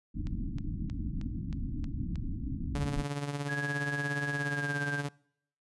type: low-pass noise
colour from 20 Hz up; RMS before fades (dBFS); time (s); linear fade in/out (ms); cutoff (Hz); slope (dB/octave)
pink; -35; 0.14-3.05; 20; 310; 96
type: click train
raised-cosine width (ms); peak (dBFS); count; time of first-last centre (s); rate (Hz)
0.2; -31; 7; 0.27-2.157; 3.18
type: tone with tremolo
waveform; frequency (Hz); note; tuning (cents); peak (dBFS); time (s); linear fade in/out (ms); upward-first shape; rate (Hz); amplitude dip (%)
sawtooth; 143.3; D3; -42; -26; 2.75-5.09; 2; triangle; 17; 65
type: tone with pitch glide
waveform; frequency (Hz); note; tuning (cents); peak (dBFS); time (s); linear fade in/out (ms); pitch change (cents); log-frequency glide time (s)
sine; 1659 to 1585; G#6 to G6; -2 to +19; -33; 3.48-5.02; 20; -79; 4.37-4.81
effects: noise-tail reverb RT60 0.7 s tail -25 dB re dry + resampled to 24000 Hz